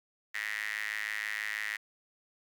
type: tone with high-pass filter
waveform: sawtooth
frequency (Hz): 106.2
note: G#2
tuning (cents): +39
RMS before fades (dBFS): -36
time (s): 0.34-1.77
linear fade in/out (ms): 10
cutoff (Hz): 1900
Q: 8.7
effects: none